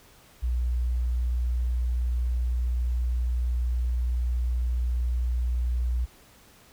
sine tone, 60.7 Hz, B1, 29 cents flat, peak -23 dBFS, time 0.42-6.06 s, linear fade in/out 20 ms, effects pink hiss -55 dBFS RMS until 6.72 s

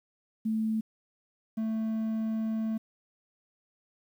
sine / triangle tone pair in turn, 220 / 221.1 Hz, A3 / A3, 0 / +9 cents, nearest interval unison, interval 9 cents, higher second, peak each -26 dBFS, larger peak neither, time 0.45-0.81 / 1.57-2.78 s, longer second, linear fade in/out 10 ms, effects 10-bit

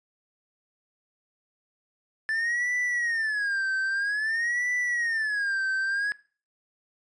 triangle tone with vibrato, 1750 Hz, A6, 10 cents flat, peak -23 dBFS, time 2.29-6.12 s, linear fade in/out 0 ms, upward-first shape sine, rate 0.51 Hz, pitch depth 210 cents each way, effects noise-tail reverb RT60 0.4 s tail -21 dB re dry + resampled to 22050 Hz

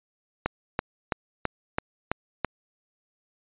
click train, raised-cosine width 0.5 ms, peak -9 dBFS, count 7, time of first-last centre 0.46-2.447 s, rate 3.02 Hz, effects resampled to 8000 Hz

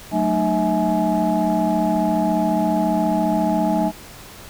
sine tone cluster, 186.6 / 221.1 / 304.4 / 647 / 841 Hz, F#3 / A3 / D#4 / E5 / G#5, +15 / +9 / -38 / -32 / +22 cents, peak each -22 dBFS, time 0.11-3.92 s, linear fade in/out 50 ms, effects tanh soft clip ceiling -9 dBFS + pink hiss -40 dBFS RMS until 4.49 s

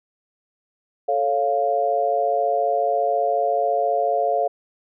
sine chord, A augmented, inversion none, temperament equal, 440 / 554.4 / 698.5 Hz, A4 / C#5 / E#5, 0 / 0 / 0 cents, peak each -25 / -23 / -20 dBFS, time 1.08-4.48 s, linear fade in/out 10 ms, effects none

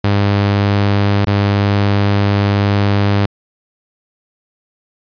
sawtooth tone with dropouts, 101 Hz, G#2, 48 cents flat, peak -7 dBFS, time 0.04-3.26 s, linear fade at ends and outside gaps 5 ms, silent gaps 1.251-1.27 s, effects resampled to 11025 Hz

